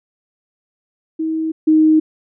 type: tone pair in turn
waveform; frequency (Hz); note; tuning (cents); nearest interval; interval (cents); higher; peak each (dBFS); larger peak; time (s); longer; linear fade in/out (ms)
sine; 319.1 / 312.7; D#4 / D#4; +44 / +9; unison; 35; first; -17 / -8; second; 1.19-1.52 / 1.67-2; neither; 10
effects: none